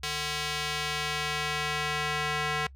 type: tone with band-pass filter sweep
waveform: square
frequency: 150 Hz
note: D3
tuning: 37 cents sharp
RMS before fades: -31 dBFS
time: 0.03-2.67 s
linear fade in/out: 5 ms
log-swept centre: 4000 to 2000 Hz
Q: 0.93
effects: noise-tail reverb RT60 0.1 s tail -22 dB re dry + added 67 Hz sine -46 dBFS peak until 2.75 s